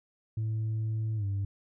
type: tone with pitch glide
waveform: sine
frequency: 110 to 99.14 Hz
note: A2 to G2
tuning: 0 to +20 cents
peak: -26 dBFS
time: 0.37-1.45 s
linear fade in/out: 5 ms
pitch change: -180 cents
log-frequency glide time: 1.16-1.25 s
effects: tanh soft clip ceiling -27 dBFS